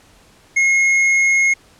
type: tone with hard clipping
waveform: triangle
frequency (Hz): 2158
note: C#7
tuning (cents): -47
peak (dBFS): -13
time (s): 0.56-1.54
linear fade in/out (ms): 10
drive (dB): 9
effects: pink hiss -50 dBFS RMS until 1.79 s + low-pass 10000 Hz 12 dB/octave